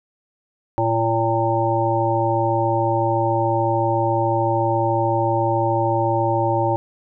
harmonic tone, 113.8 Hz, A#2, 41 cents flat, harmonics 1 / 3 / 5 / 7 / 8, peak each -23 / -23 / -23 / -23 / -23 dBFS, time 0.78-6.76 s, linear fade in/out 0 ms, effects none

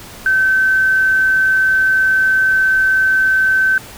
sine tone, 1538 Hz, G6, 33 cents flat, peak -10 dBFS, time 0.26-3.78 s, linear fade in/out 2 ms, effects pink hiss -35 dBFS RMS until 3.97 s

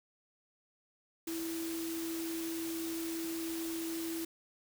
sine tone in noise, 329.5 Hz, E4, 1 cent flat, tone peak -36 dBFS, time 1.27-4.25 s, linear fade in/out 5 ms, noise white, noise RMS -44 dBFS, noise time 1.27-4.25 s, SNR +5 dB, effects none

